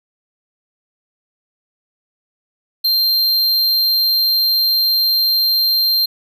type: tone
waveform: square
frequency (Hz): 4169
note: C8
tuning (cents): -7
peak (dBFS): -13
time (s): 2.84-6.06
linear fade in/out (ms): 10
effects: none